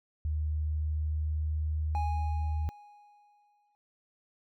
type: tone with pitch glide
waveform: sine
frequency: 76.5 to 77.17 Hz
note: D#2 to D#2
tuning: -29 to -14 cents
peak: -28 dBFS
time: 0.25-2.69 s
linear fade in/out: 0 ms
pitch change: +15 cents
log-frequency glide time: 0.48-1.8 s
type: tone with exponential decay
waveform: triangle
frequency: 827 Hz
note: G#5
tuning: 8 cents flat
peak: -29 dBFS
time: 1.95-3.75 s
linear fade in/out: 0 ms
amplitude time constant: 390 ms
effects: none